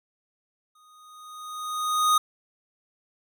square tone with exponential growth, 1241 Hz, D#6, 5 cents flat, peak -17 dBFS, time 0.75-2.18 s, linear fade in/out 5 ms, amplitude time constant 310 ms, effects none

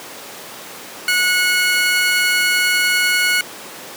30% pulse tone pair together, 1461.4 / 2187 Hz, F#6 / C#7, -22 / -24 cents, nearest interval perfect fifth, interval 698 cents, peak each -14 dBFS, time 1.08-3.41 s, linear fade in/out 2 ms, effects pink hiss -33 dBFS RMS until 3.96 s + high-pass 300 Hz 12 dB/octave

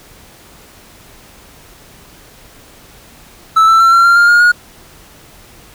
triangle tone with pitch steps, 1313 / 1330.6 / 1348.4 / 1366.4 / 1384.7 / 1403.2 / 1421.9 / 1441 Hz, E6 / E6 / E6 / F6 / F6 / F6 / F6 / F#6, -7 / +16 / +39 / -38 / -15 / +8 / +31 / -46 cents, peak -3 dBFS, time 3.56-4.52 s, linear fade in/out 10 ms, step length 120 ms, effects pink hiss -41 dBFS RMS until 5.74 s

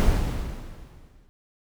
brown noise with exponential decay, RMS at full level -17 dBFS, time 0-1.29 s, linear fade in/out 0 ms, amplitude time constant 280 ms, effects none

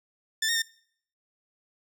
15% pulse tone with pitch steps, 1769 / 1848 / 1813 Hz, A6 / A#6 / A#6, +9 / -16 / -49 cents, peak -18 dBFS, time 0.42-0.621 s, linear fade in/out 5 ms, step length 67 ms, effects noise-tail reverb RT60 0.6 s tail -23 dB re dry

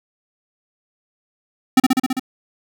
square tone with echo, 259 Hz, C4, 17 cents flat, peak -8 dBFS, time 1.77-1.8 s, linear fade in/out 5 ms, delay 66 ms, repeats 6, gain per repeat -2 dB, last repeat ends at 2.196 s, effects none

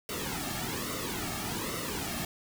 pink noise with flanger, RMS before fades -35 dBFS, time 0.09-2.25 s, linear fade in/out 2 ms, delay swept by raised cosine 1.2 to 2.04 ms, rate 1.2 Hz, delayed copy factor -0.75, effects none

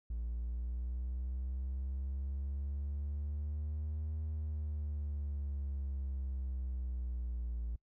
triangle linear two-way sweep, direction up then down, 57.4 to 77.78 to 57.4 Hz, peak -33 dBFS, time 0.1-7.76 s, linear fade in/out 5 ms, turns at 4.22 s, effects noise-tail reverb RT60 0.1 s tail -26 dB re dry + tanh soft clip ceiling -29 dBFS

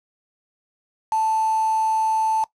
sine tone with quantisation, 880 Hz, A5, in tune, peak -18 dBFS, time 1.12-2.44 s, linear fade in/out 2 ms, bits 5, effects noise-tail reverb RT60 0.1 s tail -18 dB re dry + low-pass 6000 Hz 12 dB/octave

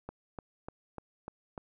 click train, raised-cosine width 1 ms, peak -26 dBFS, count 6, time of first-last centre 0.09-1.578 s, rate 3.36 Hz, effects none

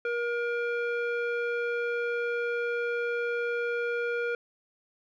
square tone with low-pass filter, 474.8 Hz, A#4, 32 cents sharp, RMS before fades -30 dBFS, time 0.05-4.35 s, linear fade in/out 2 ms, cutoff 1900 Hz, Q 5.2, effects none

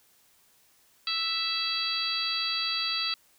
harmonic tone, 659.3 Hz, E5, in tune, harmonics 2 / 3 / 4 / 5 / 6 / 7, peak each -37 / -41 / -35 / -35 / -32 / -31 dBFS, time 1.07-3.14 s, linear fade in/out 2 ms, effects white hiss -63 dBFS RMS until 3.38 s

